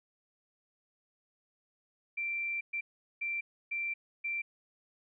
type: tone bursts at uneven times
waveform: sine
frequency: 2353 Hz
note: D7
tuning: 3 cents sharp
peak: -32 dBFS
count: 5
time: 2.17-2.61 / 2.73-2.81 / 3.21-3.41 / 3.71-3.94 / 4.24-4.42 s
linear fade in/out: 10 ms
effects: none